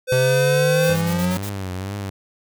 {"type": "tone with pitch glide", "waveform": "square", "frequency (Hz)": [510, 515], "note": ["C5", "C5"], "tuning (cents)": [-44, -28], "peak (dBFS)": -17, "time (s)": [0.07, 0.97], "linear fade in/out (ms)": 50, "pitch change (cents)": 16, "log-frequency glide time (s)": [0.74, 0.79]}
{"type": "exponential sweep", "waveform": "square", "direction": "up", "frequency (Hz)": [127.9, 185], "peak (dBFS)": -20, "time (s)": [0.12, 1.37], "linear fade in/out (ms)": 2}
{"type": "noise bursts", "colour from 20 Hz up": "white", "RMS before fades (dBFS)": -34, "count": 6, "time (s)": [0.83, 1.492], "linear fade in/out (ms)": 0, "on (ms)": 62, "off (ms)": 58}
{"type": "tone with vibrato", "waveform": "sawtooth", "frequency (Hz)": 96.3, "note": "G2", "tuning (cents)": -30, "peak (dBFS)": -22, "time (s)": [0.89, 2.1], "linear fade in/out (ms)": 5, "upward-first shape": "triangle", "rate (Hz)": 2.1, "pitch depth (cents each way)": 110}
{"effects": []}